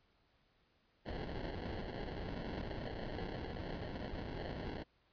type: noise with sample-and-hold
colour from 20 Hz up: pink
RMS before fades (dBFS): -43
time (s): 1.05-4.84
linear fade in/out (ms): 20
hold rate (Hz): 1225
effects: pink hiss -74 dBFS RMS until 5.12 s + resampled to 11025 Hz